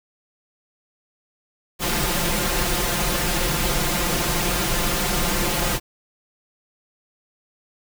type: noise with comb filter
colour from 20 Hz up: pink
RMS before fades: -22 dBFS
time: 1.79-5.8 s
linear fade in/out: 50 ms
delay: 5.7 ms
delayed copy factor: +1
effects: none